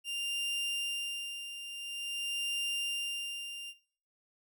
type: tone with tremolo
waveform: 40% pulse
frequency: 2794 Hz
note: F7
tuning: in tune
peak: -31 dBFS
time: 0.04-3.74 s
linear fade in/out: 50 ms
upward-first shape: sine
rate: 0.48 Hz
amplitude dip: 65%
effects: noise-tail reverb RT60 0.5 s tail -17 dB re dry